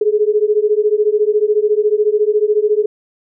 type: beating tone pair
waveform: sine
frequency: 415.3 / 429.3 Hz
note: G#4 / A4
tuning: 0 / -43 cents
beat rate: 14 Hz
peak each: -14 dBFS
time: 0.01-2.86 s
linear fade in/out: 5 ms
effects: none